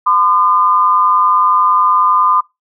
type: tone pair together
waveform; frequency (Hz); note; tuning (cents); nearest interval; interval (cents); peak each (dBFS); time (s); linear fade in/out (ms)
sine; 1021 / 1211.4; C6 / D#6; -43 / -47; minor third; 296; -11; 0.06-2.41; 10
effects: noise-tail reverb RT60 0.2 s tail -23 dB re dry